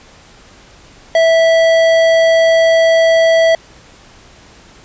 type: tone with tanh clipping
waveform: sine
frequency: 656 Hz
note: E5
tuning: 9 cents flat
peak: -9 dBFS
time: 1.15-3.55 s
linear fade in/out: 2 ms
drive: 15 dB
effects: pink hiss -42 dBFS RMS until 4.84 s + resampled to 16000 Hz